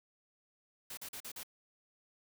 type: noise bursts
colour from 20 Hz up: white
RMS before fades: -45 dBFS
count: 5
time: 0.9-1.433 s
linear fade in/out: 5 ms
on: 73 ms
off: 42 ms
effects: none